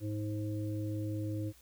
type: harmonic tone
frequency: 105.6 Hz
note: G#2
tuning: 29 cents sharp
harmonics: 1 / 3 / 5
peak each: -35 / -38 / -46 dBFS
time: 0-1.53 s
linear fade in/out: 50 ms
effects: added 60 Hz sine -63 dBFS peak until 1.61 s + white hiss -62 dBFS RMS until 1.61 s